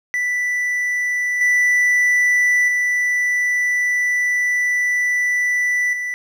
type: tone with level steps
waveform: triangle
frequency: 1975.5 Hz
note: B6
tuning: in tune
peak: -16 / -11 / -14 / -20 dBFS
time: 0.14-6.14 s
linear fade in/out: 0 ms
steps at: 1.41 / 2.68 / 5.93 s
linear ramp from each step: 2 ms
effects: none